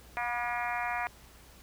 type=harmonic tone with a mistuned harmonic; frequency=240 Hz; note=B3; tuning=49 cents flat; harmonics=3 / 4 / 5 / 6 / 7 / 8 / 9 / 10; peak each=-35 / -37 / -40 / -41 / -40 / -40 / -41 / -41 dBFS; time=0.17-1.07 s; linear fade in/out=0 ms; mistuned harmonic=4; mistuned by=+17 cents; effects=added 60 Hz sine -56 dBFS peak until 1.62 s + pink hiss -56 dBFS RMS until 1.62 s